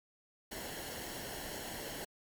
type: noise with comb filter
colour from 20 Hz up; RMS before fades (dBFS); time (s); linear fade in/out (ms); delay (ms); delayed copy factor
pink; -43; 0.51-2.05; 10; 0.82; -0.6
effects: MP3 96 kbps